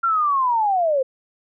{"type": "linear sweep", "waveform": "sine", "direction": "down", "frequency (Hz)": [1385, 508], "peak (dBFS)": -16, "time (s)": [0.03, 1.03], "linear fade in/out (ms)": 10, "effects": []}